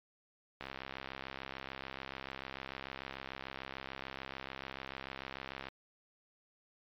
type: click train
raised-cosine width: 0.3 ms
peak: -25 dBFS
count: 340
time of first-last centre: 0.61-5.685 s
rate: 66.8 Hz
effects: low-pass 4000 Hz 12 dB/octave + MP3 48 kbps